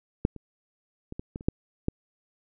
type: clicks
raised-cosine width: 3 ms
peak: -8 / -28 / -24 / -21 / -21 / -30 / -9 / -12 dBFS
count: 8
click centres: 0.251 / 0.363 / 1.124 / 1.195 / 1.359 / 1.409 / 1.485 / 1.884 s
effects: none